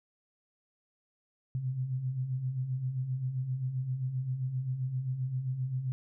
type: beating tone pair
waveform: sine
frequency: 123.47 / 131.07 Hz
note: B2 / C3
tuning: 0 / +3 cents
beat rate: 7.6 Hz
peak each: -39 / -31 dBFS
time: 1.55-5.92 s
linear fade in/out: 0 ms
effects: none